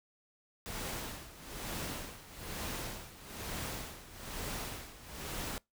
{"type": "noise with tremolo", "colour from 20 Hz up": "pink", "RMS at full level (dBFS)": -39, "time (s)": [0.66, 5.58], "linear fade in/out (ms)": 0, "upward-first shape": "sine", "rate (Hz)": 1.1, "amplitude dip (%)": 80, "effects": ["noise-tail reverb RT60 0.2 s tail -25 dB re dry"]}